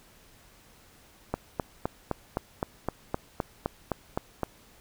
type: click train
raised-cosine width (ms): 1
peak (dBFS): -13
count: 13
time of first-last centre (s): 1.34-4.433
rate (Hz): 3.88
effects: pink hiss -57 dBFS RMS until 4.8 s